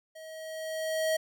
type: tone with level ramp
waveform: square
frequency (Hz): 636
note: D#5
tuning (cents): +38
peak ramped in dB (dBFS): -45 to -25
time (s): 0.15-1.17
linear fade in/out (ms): 10
effects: none